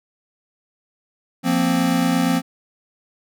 square chord, F suspended fourth, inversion none, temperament equal, 174.61 / 233.1 / 261.6 Hz, F3 / Bb3 / C4, 0 / 0 / 0 cents, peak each -22 / -23 / -20 dBFS, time 1.43-2.42 s, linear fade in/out 50 ms, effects none

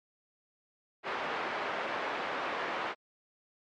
pink band-pass noise, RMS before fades -35 dBFS, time 1.03-2.95 s, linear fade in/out 50 ms, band 540 to 2000 Hz, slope 12 dB/octave, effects low-pass 5000 Hz 12 dB/octave + MP3 64 kbps

